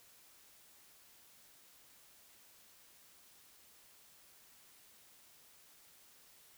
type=silence; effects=white hiss -63 dBFS RMS until 6.57 s